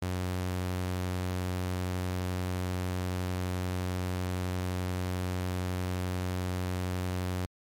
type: tone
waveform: sawtooth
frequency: 91.2 Hz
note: F#2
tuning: 24 cents flat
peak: -26 dBFS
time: 0.02-7.46 s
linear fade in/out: 5 ms
effects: MP3 64 kbps